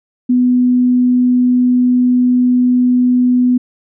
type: tone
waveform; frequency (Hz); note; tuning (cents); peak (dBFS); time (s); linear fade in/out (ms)
sine; 248.7; B3; +12; -8; 0.29-3.58; 10
effects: none